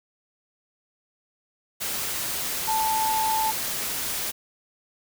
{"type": "tone in noise", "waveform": "sine", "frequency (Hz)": 880, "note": "A5", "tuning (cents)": 0, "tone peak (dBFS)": -22, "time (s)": [2.67, 3.52], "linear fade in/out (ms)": 20, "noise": "white", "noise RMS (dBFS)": -29, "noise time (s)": [1.8, 4.32], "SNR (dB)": 4, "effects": []}